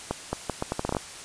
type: accelerating click train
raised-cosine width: 1 ms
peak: -12 dBFS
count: 11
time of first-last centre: 0.11-0.968 s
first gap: 220 ms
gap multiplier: 0.76
effects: white hiss -41 dBFS RMS until 1.24 s + resampled to 22050 Hz